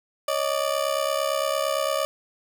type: ring-modulated tone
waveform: 30% pulse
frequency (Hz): 590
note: D5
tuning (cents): +8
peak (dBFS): -17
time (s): 0.28-2.05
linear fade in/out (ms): 0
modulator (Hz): 34.4
effects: none